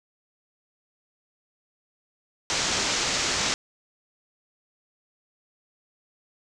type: low-pass noise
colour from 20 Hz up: white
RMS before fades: -26 dBFS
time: 2.5-3.54 s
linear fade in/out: 0 ms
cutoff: 7200 Hz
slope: 48 dB/octave
effects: none